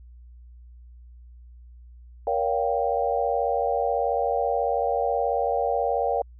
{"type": "chord", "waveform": "sine", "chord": "G half-diminished seventh", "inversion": "first", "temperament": "just", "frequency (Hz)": [470.4, 564.5, 705.6, 784], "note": ["Bb4", "Db5", "F5", "G5"], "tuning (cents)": [16, 31, 18, 0], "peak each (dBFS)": -27, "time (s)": [2.27, 6.22], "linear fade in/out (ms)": 2, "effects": ["added 60 Hz sine -44 dBFS peak until 6.39 s"]}